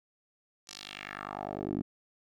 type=tone with band-pass filter sweep; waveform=10% pulse; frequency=50.1 Hz; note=G1; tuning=38 cents sharp; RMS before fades=-39 dBFS; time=0.67-1.82 s; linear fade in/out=10 ms; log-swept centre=6100 to 250 Hz; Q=2.3; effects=none